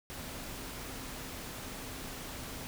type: tone in noise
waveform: sine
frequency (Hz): 261.6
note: C4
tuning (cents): 0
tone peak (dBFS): -52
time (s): 0.1-2.67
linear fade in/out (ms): 0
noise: pink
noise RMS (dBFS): -43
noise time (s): 0.1-2.67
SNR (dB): -12
effects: none